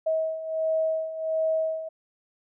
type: beating tone pair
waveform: sine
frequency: 638 / 639.4 Hz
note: D#5 / D#5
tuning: +43 / +47 cents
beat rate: 1.4 Hz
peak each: -30 / -25 dBFS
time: 0.06-1.89 s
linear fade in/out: 10 ms
effects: none